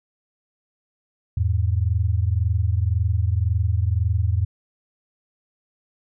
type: tone pair together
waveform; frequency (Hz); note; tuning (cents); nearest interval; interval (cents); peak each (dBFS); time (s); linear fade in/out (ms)
sine; 83.71 / 105.6; E2 / G#2; +27 / +29; major third; 402; -20 / -21; 1.37-4.45; 5
effects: none